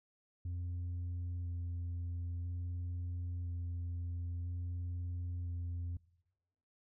sine tone with vibrato, 87.31 Hz, F2, in tune, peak -34 dBFS, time 0.45-5.97 s, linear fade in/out 5 ms, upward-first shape square, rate 0.5 Hz, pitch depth 12 cents each way, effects noise-tail reverb RT60 1.0 s tail -24 dB re dry + tanh soft clip ceiling -36 dBFS

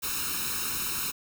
white noise with comb filter, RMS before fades -31 dBFS, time 0.02-1.12 s, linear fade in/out 20 ms, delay 0.75 ms, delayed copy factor +0.9, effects none

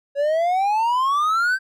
triangle exponential sweep, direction up, 555 to 1578 Hz, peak -15 dBFS, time 0.15-1.59 s, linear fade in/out 50 ms, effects none

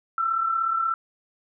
sine tone pair together, 1307 / 1343.7 Hz, E6 / E6, -15 / +33 cents, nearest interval unison, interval 48 cents, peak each -30 / -22 dBFS, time 0.18-0.94 s, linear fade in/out 2 ms, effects none

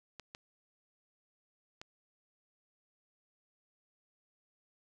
clicks, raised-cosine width 0.2 ms, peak -28 dBFS, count 3, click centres 0.197 / 0.349 / 1.815 s, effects none

